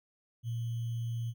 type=tone with sample-and-hold; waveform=sine; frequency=116.54 Hz; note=A#2; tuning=in tune; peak=-32 dBFS; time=0.43-1.34 s; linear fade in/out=50 ms; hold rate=3150 Hz; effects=none